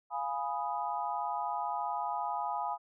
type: chord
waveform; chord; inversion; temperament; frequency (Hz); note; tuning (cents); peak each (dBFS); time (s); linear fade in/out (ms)
sine; F half-diminished seventh; none; equal; 698.5 / 830.6 / 987.8 / 1244.5; F5 / Ab5 / Cb6 / Eb6; 0 / 0 / 0 / 0; -39 / -35 / -37 / -40; 0.1-2.78; 50
effects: none